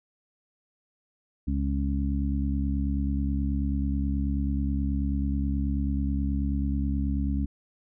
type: harmonic tone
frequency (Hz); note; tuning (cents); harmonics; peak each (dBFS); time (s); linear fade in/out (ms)
69.3; C#2; 0; 1 / 2 / 3 / 4; -26 / -35 / -31 / -32; 1.47-7.46; 10
effects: none